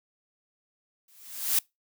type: noise with exponential growth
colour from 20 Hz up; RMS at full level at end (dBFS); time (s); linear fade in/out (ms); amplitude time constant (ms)
blue; -21; 1.08-1.59; 5; 110
effects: noise-tail reverb RT60 0.2 s tail -25 dB re dry